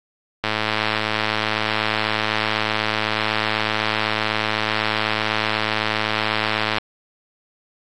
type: click train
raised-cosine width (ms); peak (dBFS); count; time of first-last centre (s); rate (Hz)
0.3; -4; 686; 0.44-6.783; 108
effects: AAC 64 kbps